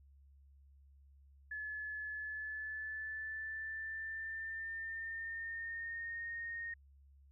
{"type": "tone with pitch glide", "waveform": "sine", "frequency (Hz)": [1717, 1850.9], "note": ["A6", "A#6"], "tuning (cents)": [-43, -13], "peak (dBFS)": -40, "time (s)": [1.51, 6.74], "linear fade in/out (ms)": 5, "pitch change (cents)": 130, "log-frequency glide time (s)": [2.1, 6.26], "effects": ["added 69 Hz sine -60 dBFS peak until 7.31 s"]}